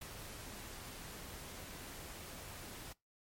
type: noise with ADSR envelope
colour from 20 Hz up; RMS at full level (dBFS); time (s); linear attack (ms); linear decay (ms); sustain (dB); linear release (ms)
pink; -44; 0.01-2.93; 9; 4; -5; 8
effects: noise-tail reverb RT60 0.2 s tail -22 dB re dry + MP3 64 kbps